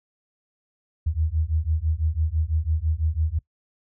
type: beating tone pair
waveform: sine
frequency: 76.3 / 82.3 Hz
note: D#2 / E2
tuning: -33 / -2 cents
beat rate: 6 Hz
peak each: -24 dBFS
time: 1.06-3.39 s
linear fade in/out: 10 ms
effects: noise-tail reverb RT60 0.1 s tail -21 dB re dry